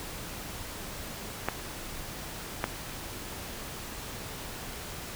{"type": "clicks", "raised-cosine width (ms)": 0.5, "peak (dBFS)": -11, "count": 2, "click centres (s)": [1.486, 2.641], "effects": ["pink hiss -40 dBFS RMS until 5.15 s"]}